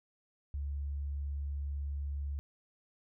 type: tone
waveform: sine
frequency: 71 Hz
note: C#2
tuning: 42 cents sharp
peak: -34 dBFS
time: 0.54-2.39 s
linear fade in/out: 0 ms
effects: none